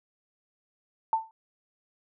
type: tone with exponential decay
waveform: sine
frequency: 891 Hz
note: A5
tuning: 22 cents sharp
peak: -18 dBFS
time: 1.13-1.31 s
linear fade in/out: 1 ms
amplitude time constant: 38 ms
effects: none